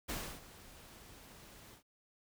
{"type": "noise with ADSR envelope", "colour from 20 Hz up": "pink", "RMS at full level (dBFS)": -39, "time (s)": [0.08, 1.83], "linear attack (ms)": 20, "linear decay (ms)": 300, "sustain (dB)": -17, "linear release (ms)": 100, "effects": []}